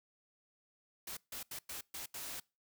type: noise bursts at uneven times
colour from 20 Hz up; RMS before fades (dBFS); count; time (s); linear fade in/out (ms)
white; -44; 6; 1.07-1.17 / 1.32-1.43 / 1.51-1.59 / 1.69-1.81 / 1.94-2.06 / 2.14-2.4; 5
effects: noise-tail reverb RT60 0.3 s tail -25 dB re dry